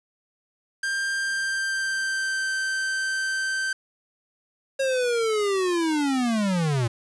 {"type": "tone with pitch glide", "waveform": "45% pulse", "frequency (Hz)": [1588, 1554.4], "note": ["G6", "G6"], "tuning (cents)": [22, -15], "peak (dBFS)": -24, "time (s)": [0.83, 3.73], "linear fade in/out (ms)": 5, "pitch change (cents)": -37, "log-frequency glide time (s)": [1.14, 2.52]}
{"type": "linear sweep", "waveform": "square", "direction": "down", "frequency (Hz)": [545, 111.8], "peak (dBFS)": -22, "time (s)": [4.79, 6.88], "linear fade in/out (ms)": 10}
{"effects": ["resampled to 22050 Hz", "8-bit"]}